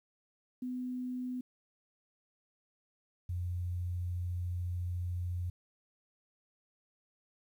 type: tone pair in turn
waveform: sine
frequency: 251.2 / 88.61 Hz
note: B3 / F2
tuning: +30 / +26 cents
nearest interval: octave + tritone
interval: 1804 cents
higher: first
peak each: -35 / -33 dBFS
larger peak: second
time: 0.62-1.41 / 3.29-5.5 s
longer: second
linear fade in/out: 5 ms
effects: 11-bit